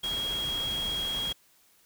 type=tone in noise; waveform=sine; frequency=3283 Hz; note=G#7; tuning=21 cents flat; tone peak=-29 dBFS; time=0.03-1.33 s; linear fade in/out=10 ms; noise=pink; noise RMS=-39 dBFS; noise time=0.03-1.33 s; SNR=+7 dB; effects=white hiss -63 dBFS RMS until 1.85 s